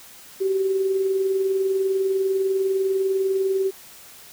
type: tone with tremolo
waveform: sine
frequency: 384.4 Hz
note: G4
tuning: 34 cents flat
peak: -17 dBFS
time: 0.4-3.71 s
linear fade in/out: 20 ms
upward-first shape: sine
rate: 20 Hz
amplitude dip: 40%
effects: white hiss -45 dBFS RMS until 4.32 s